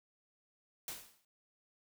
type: noise with exponential decay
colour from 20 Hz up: white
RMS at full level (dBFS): -40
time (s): 0.88-1.25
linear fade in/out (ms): 1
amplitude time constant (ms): 80
effects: none